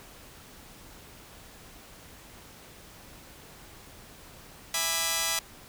5% pulse chord, E dominant seventh, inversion none, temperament just, 659.3 / 824.1 / 988.9 / 1186.7 Hz, E5 / G#5 / B5 / D6, 0 / -14 / +2 / +18 cents, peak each -22 dBFS, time 4.74-5.39 s, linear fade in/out 2 ms, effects pink hiss -50 dBFS RMS until 5.68 s

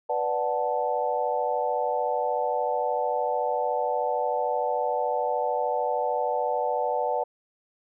sine chord, B minor seventh, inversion none, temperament equal with one note detuned, 493.9 / 587.3 / 740 / 876.4 Hz, B4 / D5 / F#5 / A5, 0 / 0 / 0 / -7 cents, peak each -29 dBFS, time 0.09-7.24 s, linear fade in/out 10 ms, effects none

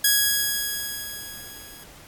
5% pulse tone with level ramp, 1661.2 Hz, G#6, in tune, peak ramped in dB -4 to -32 dBFS, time 0.04-1.84 s, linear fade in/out 5 ms, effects pink hiss -47 dBFS RMS until 2.07 s + AAC 64 kbps

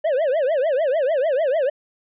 triangle tone with vibrato, 578 Hz, D5, 28 cents flat, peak -15 dBFS, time 0.04-1.7 s, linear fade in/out 10 ms, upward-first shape triangle, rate 6.7 Hz, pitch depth 290 cents each way, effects resampled to 8000 Hz

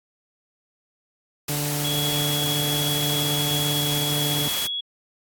white noise, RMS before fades -28 dBFS, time 1.48-4.67 s, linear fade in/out 5 ms
harmonic tone, 146.4 Hz, D3, 5 cents flat, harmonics 1 / 2 / 3 / 4 / 5 / 6, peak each -27 / -33 / -37 / -39 / -41 / -43 dBFS, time 1.49-4.48 s, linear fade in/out 2 ms
sine tone, 3349 Hz, G#7, 14 cents sharp, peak -25 dBFS, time 1.84-4.81 s, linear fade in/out 10 ms
effects AAC 64 kbps

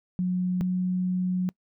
sine tone pair in turn, 181.7 / 182.69 Hz, F#3 / F#3, -31 / -22 cents, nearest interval unison, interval 9 cents, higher second, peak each -23 dBFS, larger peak neither, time 0.19-0.61 / 0.61-1.49 s, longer second, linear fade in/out 0 ms, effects noise-tail reverb RT60 0.1 s tail -25 dB re dry

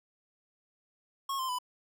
square tone with pitch steps, 1092 / 1043.3 / 996.8 Hz, C#6 / C6 / B5, -26 / -5 / +16 cents, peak -32 dBFS, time 1.29-1.587 s, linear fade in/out 5 ms, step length 99 ms, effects none

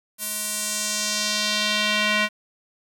square tone with band-pass filter sweep, 211.1 Hz, G#3, 29 cents sharp, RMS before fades -24 dBFS, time 0.18-2.29 s, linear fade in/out 50 ms, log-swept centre 12000 to 2300 Hz, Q 1.5, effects 8-bit

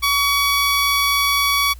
15% pulse tone, 1131 Hz, C#6, 34 cents sharp, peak -9 dBFS, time 0.02-1.74 s, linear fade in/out 20 ms, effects added 60 Hz sine -35 dBFS peak until 1.79 s + white hiss -51 dBFS RMS until 1.79 s

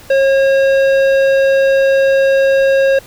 sine tone with tanh clipping, 542 Hz, C#5, 39 cents flat, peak -10 dBFS, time 0.1-2.99 s, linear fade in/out 5 ms, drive 13 dB, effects pink hiss -39 dBFS RMS until 3.06 s

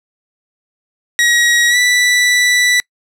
sawtooth tone with pitch glide, 1903 to 1970.1 Hz, A#6 to B6, +35 to -5 cents, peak -6 dBFS, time 1.19-2.8 s, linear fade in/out 0 ms, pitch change +60 cents, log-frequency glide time 1.69-1.77 s, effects noise-tail reverb RT60 0.1 s tail -26 dB re dry + low-pass 10000 Hz 12 dB/octave

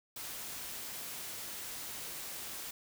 white noise, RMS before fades -43 dBFS, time 0.16-2.71 s, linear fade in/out 5 ms, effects none

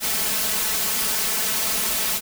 white noise with comb filter, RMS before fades -23 dBFS, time 0-2.21 s, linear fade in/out 50 ms, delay 4.6 ms, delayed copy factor +0.95, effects none

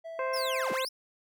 triangle tone, 658 Hz, E5, 3 cents flat, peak -36 dBFS, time 0.04-0.66 s, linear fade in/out 20 ms
harmonic tone, 523 Hz, C5, 1 cent flat, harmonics 1 / 2 / 3 / 4 / 5, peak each -31 / -34 / -40 / -41 / -47 dBFS, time 0.19-0.85 s, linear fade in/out 2 ms
40% pulse linear two-way sweep, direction down then up, 5630 to 146.83 to 5630 Hz, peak -33 dBFS, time 0.33-0.89 s, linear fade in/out 10 ms, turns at 0.72 s
white noise with exponential decay, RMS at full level -47 dBFS, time 0.36-0.7 s, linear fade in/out 2 ms, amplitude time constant 73 ms
effects none

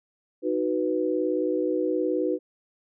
sine chord, B major, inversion first, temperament equal, 311.1 / 370 / 493.9 Hz, D#4 / F#4 / B4, 0 / 0 / 0 cents, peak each -27 dBFS, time 0.42-2.39 s, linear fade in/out 50 ms, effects none

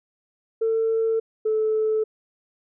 sine tone pair in turn, 448.8 / 435.3 Hz, A4 / A4, +34 / -19 cents, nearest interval minor second, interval 53 cents, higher first, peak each -18 dBFS, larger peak neither, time 0.61-1.2 / 1.45-2.04 s, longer neither, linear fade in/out 10 ms, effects tanh soft clip ceiling -15 dBFS

